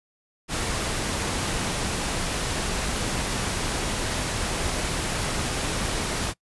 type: noise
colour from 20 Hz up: pink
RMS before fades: -27 dBFS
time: 0.48-6.34 s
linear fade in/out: 50 ms
effects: noise-tail reverb RT60 0.1 s tail -23 dB re dry + resampled to 24000 Hz